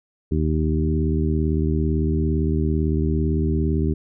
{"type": "harmonic tone with a mistuned harmonic", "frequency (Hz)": 77.78, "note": "D#2", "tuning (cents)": 0, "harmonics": [1, 2, 3, 4, 5], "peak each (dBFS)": [-21, -24, -26, -27, -28], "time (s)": [0.31, 3.94], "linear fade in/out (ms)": 10, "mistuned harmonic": 1, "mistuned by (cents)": -18, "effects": []}